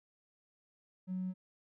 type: tone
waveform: triangle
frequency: 185 Hz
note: F#3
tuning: in tune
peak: -31 dBFS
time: 1.07-1.34 s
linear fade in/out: 50 ms
effects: tanh soft clip ceiling -32 dBFS